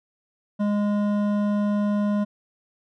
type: tone with hard clipping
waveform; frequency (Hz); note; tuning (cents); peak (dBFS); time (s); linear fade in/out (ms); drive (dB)
sine; 206.2; G#3; -12; -22; 0.59-2.25; 20; 11
effects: none